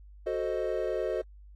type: chord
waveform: triangle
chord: F# diminished seventh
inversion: none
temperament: equal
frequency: 370 / 440 / 523.3 / 622.3 Hz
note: F#4 / A4 / C5 / Eb5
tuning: 0 / 0 / 0 / 0 cents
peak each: -32 dBFS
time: 0.26-1.22 s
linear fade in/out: 10 ms
effects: added 50 Hz sine -48 dBFS peak until 1.55 s + AAC 48 kbps